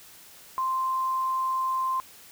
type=tone; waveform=sine; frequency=1045 Hz; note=C6; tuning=2 cents flat; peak=-24 dBFS; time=0.58-2 s; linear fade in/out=0 ms; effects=white hiss -50 dBFS RMS until 2.31 s